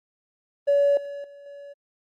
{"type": "tone with level steps", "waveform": "triangle", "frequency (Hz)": 568, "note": "C#5", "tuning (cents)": 42, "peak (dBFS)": [-13, -30, -41, -37], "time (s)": [0.67, 1.74], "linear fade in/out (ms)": 20, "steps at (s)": [0.97, 1.24, 1.46], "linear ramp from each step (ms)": 2, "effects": ["tanh soft clip ceiling -13 dBFS", "Opus 24 kbps"]}